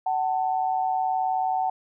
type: tone pair together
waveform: sine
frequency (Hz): 751.1 / 890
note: F#5 / A5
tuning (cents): +26 / +20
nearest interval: minor third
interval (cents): 294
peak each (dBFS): -23 / -28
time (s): 0.06-1.7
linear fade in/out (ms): 5
effects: none